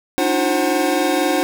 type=tone cluster; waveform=square; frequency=290.7 / 314.7 / 357.2 / 532 / 745 Hz; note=D4 / D#4 / F4 / C5 / F#5; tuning=-18 / +20 / +39 / +29 / +12 cents; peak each=-23 dBFS; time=0.18-1.43 s; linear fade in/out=0 ms; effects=none